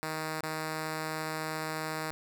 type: tone with dropouts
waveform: 5% pulse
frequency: 157.2 Hz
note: D#3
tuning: 18 cents sharp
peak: -22 dBFS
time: 0.03-2.11 s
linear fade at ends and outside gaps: 0 ms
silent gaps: 0.407-0.433 s
effects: none